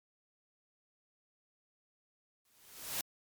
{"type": "noise with exponential growth", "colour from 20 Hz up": "white", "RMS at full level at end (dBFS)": -34, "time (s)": [2.45, 3.01], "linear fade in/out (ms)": 2, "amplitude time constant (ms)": 120, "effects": ["MP3 96 kbps"]}